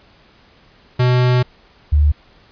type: tone pair in turn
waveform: square / sine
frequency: 124.9 / 73.97 Hz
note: B2 / D2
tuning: +20 / +13 cents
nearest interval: major sixth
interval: 907 cents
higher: first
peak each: -12 / -9 dBFS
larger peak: second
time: 0.99-1.43 / 1.92-2.12 s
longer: first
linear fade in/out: 10 ms
effects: pink hiss -50 dBFS RMS until 2.51 s + resampled to 11025 Hz